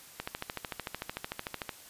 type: click train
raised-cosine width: 0.3 ms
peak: -18 dBFS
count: 21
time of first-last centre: 0.2-1.693 s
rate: 13.4 Hz
effects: white hiss -52 dBFS RMS until 1.89 s + resampled to 32000 Hz